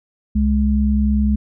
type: tone pair together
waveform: sine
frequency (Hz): 66.74 / 210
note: C2 / G#3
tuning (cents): +35 / +19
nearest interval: octave + minor sixth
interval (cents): 1984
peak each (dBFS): -16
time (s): 0.35-1.36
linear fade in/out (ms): 10
effects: none